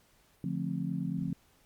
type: chord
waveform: sine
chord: D minor seventh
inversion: none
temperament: just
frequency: 146.83 / 176.2 / 220.2 / 264.3 Hz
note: D3 / F3 / A3 / C4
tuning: 0 / +16 / +2 / +18 cents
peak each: -37 / -34 / -39 / -38 dBFS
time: 0.44-1.33 s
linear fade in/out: 2 ms
effects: pink hiss -66 dBFS RMS until 1.65 s + Opus 48 kbps

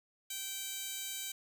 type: tone with high-pass filter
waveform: 15% pulse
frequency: 776 Hz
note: G5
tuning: 18 cents flat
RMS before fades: -41 dBFS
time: 0.3-1.32 s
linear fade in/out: 5 ms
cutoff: 4700 Hz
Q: 1.1
effects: none

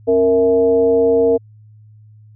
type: tone with frequency modulation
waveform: sine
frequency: 463.5 Hz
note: A#4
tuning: 10 cents flat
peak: -10 dBFS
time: 0.07-1.38 s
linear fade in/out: 20 ms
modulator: 193 Hz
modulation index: 0.65
effects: added 107 Hz sine -41 dBFS peak until 2.35 s

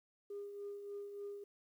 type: tone with tremolo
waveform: sine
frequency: 405.5 Hz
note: G#4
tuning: 41 cents flat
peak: -40 dBFS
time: 0.3-1.44 s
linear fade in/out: 5 ms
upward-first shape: triangle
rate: 3.4 Hz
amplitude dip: 55%
effects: tanh soft clip ceiling -39 dBFS + 12-bit

